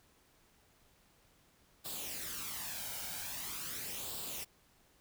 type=noise with flanger; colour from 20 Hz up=white; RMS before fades=-42 dBFS; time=1.84-4.45 s; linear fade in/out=20 ms; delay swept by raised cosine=0.24 to 1.34 ms; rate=0.43 Hz; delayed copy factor=+0.6; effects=pink hiss -68 dBFS RMS until 5 s